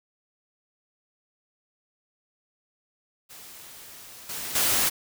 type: noise with level steps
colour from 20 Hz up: white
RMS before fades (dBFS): -45 / -34 / -23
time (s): 3.29-4.9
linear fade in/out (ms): 20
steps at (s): 4.29 / 4.55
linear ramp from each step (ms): 5
effects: none